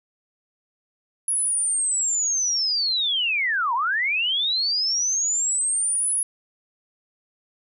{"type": "linear two-way sweep", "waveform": "sine", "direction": "down then up", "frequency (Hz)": [10548, 900, 10548], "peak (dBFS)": -20, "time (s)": [1.28, 6.23], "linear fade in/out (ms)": 2, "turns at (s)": 3.74, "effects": []}